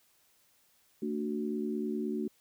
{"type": "chord", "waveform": "sine", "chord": "D major", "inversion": "second", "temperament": "equal with one note detuned", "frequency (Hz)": [224, 293.7, 370], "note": ["A3", "D4", "F#4"], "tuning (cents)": [31, 0, 0], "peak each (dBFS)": [-34, -37, -36], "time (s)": [1.02, 2.28], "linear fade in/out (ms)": 5, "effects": ["white hiss -68 dBFS RMS until 2.4 s"]}